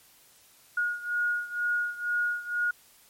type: beating tone pair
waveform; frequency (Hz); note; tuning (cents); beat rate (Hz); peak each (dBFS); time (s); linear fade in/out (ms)
sine; 1439 / 1441.1; F#6 / F#6; -49 / -46; 2.1; -28 / -31; 0.77-2.71; 5
effects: white hiss -58 dBFS RMS until 3.09 s + MP3 64 kbps